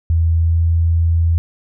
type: tone with pitch glide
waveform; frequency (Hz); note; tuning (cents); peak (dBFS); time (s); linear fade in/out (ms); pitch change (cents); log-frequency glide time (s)
sine; 82.41 to 83.22; E2 to E2; 0 to +17; -11; 0.1-1.38; 0; +17; 0.39-0.59
effects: none